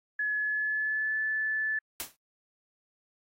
sine tone with pitch glide, 1701 to 1741.8 Hz, G#6 to A6, +41 to -18 cents, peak -27 dBFS, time 0.19-1.79 s, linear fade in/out 5 ms, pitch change +41 cents, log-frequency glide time 0.35-1.19 s
white noise with exponential decay, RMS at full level -31 dBFS, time 2-2.16 s, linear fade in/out 0 ms, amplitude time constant 33 ms
effects AAC 48 kbps

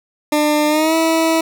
20% pulse tone with pitch glide, 299.7 to 324.9 Hz, D4 to E4, +35 to -25 cents, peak -8 dBFS, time 0.32-1.41 s, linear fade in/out 5 ms, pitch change +140 cents, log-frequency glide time 0.68-0.95 s, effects none

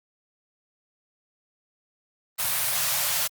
white band-stop noise, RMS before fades -25 dBFS, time 2.38-3.28 s, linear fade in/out 20 ms, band 170 to 550 Hz, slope 48 dB/octave, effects high-pass 100 Hz 12 dB/octave + Opus 32 kbps

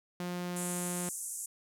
sawtooth tone, 177.5 Hz, F3, 28 cents sharp, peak -31 dBFS, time 0.2-1.09 s, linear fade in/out 2 ms
white band-pass noise, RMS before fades -40 dBFS, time 0.56-1.46 s, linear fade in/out 5 ms, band 6700 to 11000 Hz, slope 48 dB/octave
effects none

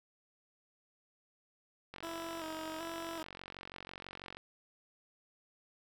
click train, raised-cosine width 0.3 ms, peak -29 dBFS, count 113, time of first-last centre 1.94-4.37 s, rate 46.1 Hz
15% pulse tone with vibrato, 324.5 Hz, E4, 27 cents flat, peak -34 dBFS, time 2.03-3.23 s, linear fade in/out 2 ms, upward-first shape square, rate 1.3 Hz, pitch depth 40 cents each way
effects none

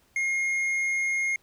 sine tone with tanh clipping, 2141 Hz, C7, 39 cents sharp, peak -25 dBFS, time 0.16-1.36 s, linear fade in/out 2 ms, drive 6 dB, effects pink hiss -64 dBFS RMS until 1.42 s

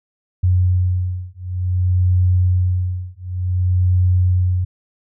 sine beating tone pair, 90.6 / 91.15 Hz, F#2 / F#2, -36 / -25 cents, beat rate 0.55 Hz, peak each -17 dBFS, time 0.43-4.65 s, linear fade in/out 10 ms, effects none

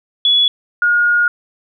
sine tone pair in turn, 3396 / 1432.4 Hz, G#7 / F6, +38 / +43 cents, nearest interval octave + minor third, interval 1495 cents, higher first, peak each -9 / -10 dBFS, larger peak first, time 0.25-0.48 / 0.82-1.28 s, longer second, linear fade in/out 2 ms, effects none

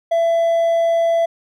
triangle tone with hard clipping, 669 Hz, E5, 25 cents sharp, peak -14 dBFS, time 0.11-1.26 s, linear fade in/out 10 ms, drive 5 dB, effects none

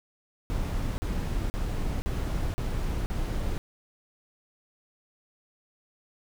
brown noise bursts, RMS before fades -29 dBFS, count 6, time 0.5-3.58 s, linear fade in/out 0 ms, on 480 ms, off 40 ms, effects none

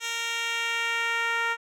10% pulse tone with band-pass filter sweep, 463 Hz, A#4, 12 cents flat, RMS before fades -28 dBFS, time 0-1.57 s, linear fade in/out 50 ms, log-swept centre 4600 to 1500 Hz, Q 1.1, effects none

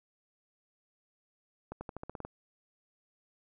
accelerating click train, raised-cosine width 1 ms, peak -26 dBFS, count 9, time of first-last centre 1.72-2.25 s, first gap 90 ms, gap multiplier 0.91, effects none

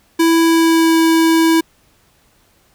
square tone with pitch glide, 330 to 326.6 Hz, E4 to E4, +2 to -16 cents, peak -10 dBFS, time 0.19-1.61 s, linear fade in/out 10 ms, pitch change -18 cents, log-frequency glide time 0.42-0.98 s, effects pink hiss -55 dBFS RMS until 2.74 s

